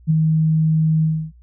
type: tone with ADSR envelope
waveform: sine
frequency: 158 Hz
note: D#3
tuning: 27 cents sharp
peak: -10 dBFS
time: 0.07-1.32 s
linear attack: 34 ms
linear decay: 10 ms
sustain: -3 dB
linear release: 290 ms
effects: noise-tail reverb RT60 0.1 s tail -20 dB re dry + added 60 Hz sine -44 dBFS peak until 1.42 s